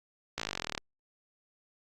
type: slowing click train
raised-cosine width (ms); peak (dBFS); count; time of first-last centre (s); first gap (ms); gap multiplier
0.2; -15; 19; 0.38-0.778; 17; 1.03
effects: Opus 48 kbps